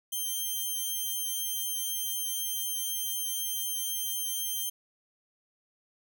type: tone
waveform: 5% pulse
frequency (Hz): 3149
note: G7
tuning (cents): +7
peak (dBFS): -22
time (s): 0.12-4.7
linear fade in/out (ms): 10
effects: none